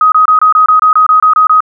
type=tone bursts; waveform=sine; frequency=1258 Hz; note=D#6; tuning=19 cents sharp; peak=-3 dBFS; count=12; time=0.01-1.605 s; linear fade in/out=2 ms; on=110 ms; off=25 ms; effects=none